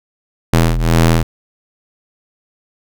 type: ring-modulated tone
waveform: sawtooth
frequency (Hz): 82.41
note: E2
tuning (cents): 0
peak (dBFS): -3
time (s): 0.53-1.23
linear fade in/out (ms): 5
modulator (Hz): 42.2
effects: none